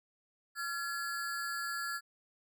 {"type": "ring-modulated tone", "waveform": "square", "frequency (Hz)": 1532, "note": "G6", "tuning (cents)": -40, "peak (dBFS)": -33, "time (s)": [0.55, 2.01], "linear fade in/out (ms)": 50, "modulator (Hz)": 158, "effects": []}